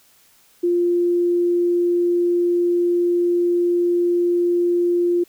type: tone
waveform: sine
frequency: 349.2 Hz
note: F4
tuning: in tune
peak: -15 dBFS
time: 0.63-5.24 s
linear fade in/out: 10 ms
effects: white hiss -55 dBFS RMS until 5.28 s